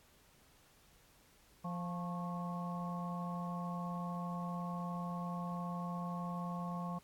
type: harmonic tone with a mistuned harmonic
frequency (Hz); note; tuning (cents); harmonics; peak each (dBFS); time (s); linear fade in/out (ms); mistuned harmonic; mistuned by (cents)
174.61; F3; 0; 1 / 3 / 4 / 5 / 6; -39 / -51 / -48 / -50 / -45; 1.64-6.99; 10; 6; +74
effects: pink hiss -66 dBFS RMS until 7.03 s + AAC 64 kbps